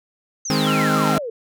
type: exponential sweep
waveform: sine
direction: down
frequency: 6470 to 436.1 Hz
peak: -25 dBFS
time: 0.45-1.3 s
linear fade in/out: 5 ms
type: chord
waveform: sawtooth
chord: Ab major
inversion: second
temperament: equal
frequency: 155.56 / 207.7 / 261.6 Hz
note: Eb3 / Ab3 / C4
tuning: 0 / 0 / 0 cents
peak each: -18 dBFS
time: 0.5-1.18 s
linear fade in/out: 0 ms
type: tone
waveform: triangle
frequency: 1357 Hz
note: E6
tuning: 50 cents sharp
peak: -21 dBFS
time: 0.67-1.18 s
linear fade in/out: 0 ms
effects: none